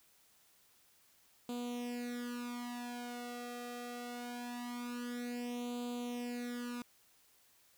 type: tone with flanger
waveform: sawtooth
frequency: 242.4 Hz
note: B3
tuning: 32 cents flat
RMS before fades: -42 dBFS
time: 1.49-6.82 s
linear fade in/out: 2 ms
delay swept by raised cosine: 0.27 to 1.57 ms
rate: 0.23 Hz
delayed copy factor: +0.9
effects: white hiss -68 dBFS RMS until 7.77 s